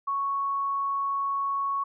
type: tone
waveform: sine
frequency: 1108.7 Hz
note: C#6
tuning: in tune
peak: -25 dBFS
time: 0.07-1.84 s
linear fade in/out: 10 ms
effects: none